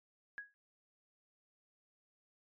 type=tone with exponential decay; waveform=sine; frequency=1661.2 Hz; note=G#6; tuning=in tune; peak=-38 dBFS; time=0.38-0.54 s; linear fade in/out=0 ms; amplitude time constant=33 ms; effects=MP3 64 kbps